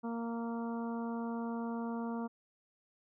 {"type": "harmonic tone", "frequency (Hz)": 231.9, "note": "A#3", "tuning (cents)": -9, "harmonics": [1, 2, 3, 4, 5, 6], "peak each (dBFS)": [-36, -44, -47, -46, -50, -54], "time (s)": [0.03, 2.28], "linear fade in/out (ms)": 20, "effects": []}